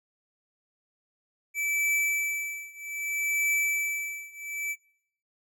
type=tone with tremolo; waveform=square; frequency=2313 Hz; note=D7; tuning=27 cents flat; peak=-23 dBFS; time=1.54-4.76 s; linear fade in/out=50 ms; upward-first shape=triangle; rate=0.63 Hz; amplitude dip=95%; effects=noise-tail reverb RT60 0.7 s tail -24 dB re dry